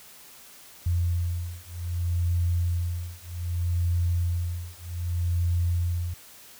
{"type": "beating tone pair", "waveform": "sine", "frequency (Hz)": [86.3, 86.94], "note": ["F2", "F2"], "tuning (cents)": [-20, -7], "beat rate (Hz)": 0.64, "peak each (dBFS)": [-27, -27], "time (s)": [0.86, 6.14], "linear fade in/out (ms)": 5, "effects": ["white hiss -49 dBFS RMS until 6.59 s"]}